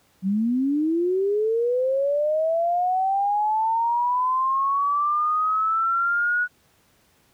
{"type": "linear sweep", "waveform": "sine", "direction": "up", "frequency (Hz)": [182.9, 1471], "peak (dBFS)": -19, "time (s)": [0.22, 6.48], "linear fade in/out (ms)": 50, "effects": ["pink hiss -61 dBFS RMS until 7.33 s", "high-pass 60 Hz 12 dB/octave"]}